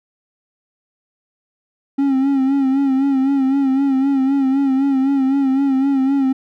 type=tone with vibrato; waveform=triangle; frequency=270.9 Hz; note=C#4; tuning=40 cents flat; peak=-11 dBFS; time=1.98-6.33 s; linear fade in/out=10 ms; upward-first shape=sine; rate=3.9 Hz; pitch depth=56 cents each way; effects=none